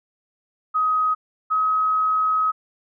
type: tone pair in turn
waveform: sine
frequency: 1260 / 1271.7 Hz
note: D#6 / D#6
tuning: +21 / +37 cents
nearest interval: unison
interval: 16 cents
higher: second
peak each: -17 dBFS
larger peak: neither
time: 0.74-1.15 / 1.5-2.52 s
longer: second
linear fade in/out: 20 ms
effects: none

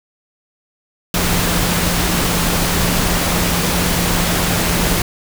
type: tone in noise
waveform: sine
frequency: 174.8 Hz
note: F3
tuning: 2 cents sharp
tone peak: -21 dBFS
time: 1.14-5.02 s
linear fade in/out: 2 ms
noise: pink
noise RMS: -17 dBFS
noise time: 1.14-5.02 s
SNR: -7 dB
effects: none

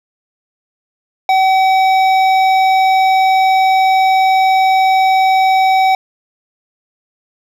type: tone with hard clipping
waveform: sine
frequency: 761 Hz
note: F#5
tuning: 48 cents sharp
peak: -10 dBFS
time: 1.29-5.95 s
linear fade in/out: 2 ms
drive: 11 dB
effects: none

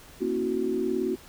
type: chord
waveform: sine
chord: F# dominant seventh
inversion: first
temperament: equal with one note detuned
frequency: 233.1 / 270.9 / 329.6 / 370 Hz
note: A#3 / C#4 / E4 / F#4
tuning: 0 / -40 / 0 / 0 cents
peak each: -32 / -32 / -32 / -27 dBFS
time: 0.2-1.16 s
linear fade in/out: 20 ms
effects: pink hiss -50 dBFS RMS until 1.28 s

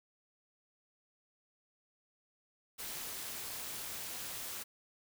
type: noise with amplitude modulation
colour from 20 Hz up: white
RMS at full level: -40 dBFS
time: 2.78-4.64 s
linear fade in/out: 20 ms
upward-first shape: sine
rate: 236 Hz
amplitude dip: 60%
effects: none

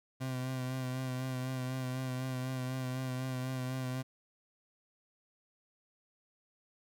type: tone with vibrato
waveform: 30% pulse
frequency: 129 Hz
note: C3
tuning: 24 cents flat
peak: -32 dBFS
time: 0.2-4.03 s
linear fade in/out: 20 ms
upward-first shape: sine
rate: 4 Hz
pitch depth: 28 cents each way
effects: none

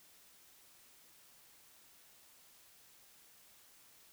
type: silence
effects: white hiss -63 dBFS RMS until 4.12 s

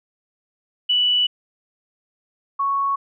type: tone pair in turn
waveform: sine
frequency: 2960 / 1108.7 Hz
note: F#7 / C#6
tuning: 0 / 0 cents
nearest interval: octave + perfect fourth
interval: 1700 cents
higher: first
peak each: -15 / -18 dBFS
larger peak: first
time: 0.89-1.27 / 2.59-2.96 s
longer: first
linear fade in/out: 10 ms
effects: none

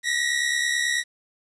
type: tone pair together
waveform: sawtooth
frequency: 1874 / 1943.2 Hz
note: A#6 / B6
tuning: +9 / -29 cents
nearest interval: minor second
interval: 62 cents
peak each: -21 dBFS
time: 0.03-1.04 s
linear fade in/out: 50 ms
effects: resampled to 24000 Hz + 9-bit

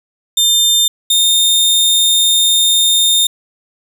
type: tone pair in turn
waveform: sawtooth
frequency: 3600 / 3644 Hz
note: A7 / A#7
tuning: +39 / -40 cents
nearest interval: unison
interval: 21 cents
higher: second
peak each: -6 dBFS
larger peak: neither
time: 0.37-0.88 / 1.1-3.27 s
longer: second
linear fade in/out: 5 ms
effects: none

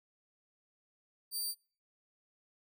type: tone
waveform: 15% pulse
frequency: 4648 Hz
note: D8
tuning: 19 cents flat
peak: -28 dBFS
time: 1.31-1.55 s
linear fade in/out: 50 ms
effects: noise-tail reverb RT60 0.4 s tail -23 dB re dry

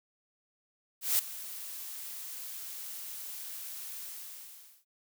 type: noise with ADSR envelope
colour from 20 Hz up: blue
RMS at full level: -25 dBFS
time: 1.01-4.85 s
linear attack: 180 ms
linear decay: 4 ms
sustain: -17 dB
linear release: 840 ms
effects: none

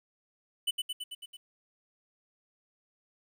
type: tone with echo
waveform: square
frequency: 2990 Hz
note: F#7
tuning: 17 cents sharp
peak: -27 dBFS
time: 0.67-0.71 s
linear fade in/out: 10 ms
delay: 110 ms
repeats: 6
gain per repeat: -3 dB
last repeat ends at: 1.37 s
effects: 11-bit

